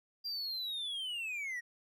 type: linear sweep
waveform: triangle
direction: down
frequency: 4798 to 1864.7 Hz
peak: -35 dBFS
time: 0.24-1.61 s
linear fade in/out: 20 ms
effects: none